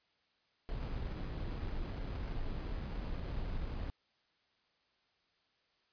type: noise with sample-and-hold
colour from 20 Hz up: brown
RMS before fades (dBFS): -39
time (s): 0.69-3.9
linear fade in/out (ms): 0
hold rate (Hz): 3675
effects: white hiss -75 dBFS RMS until 5.92 s + resampled to 11025 Hz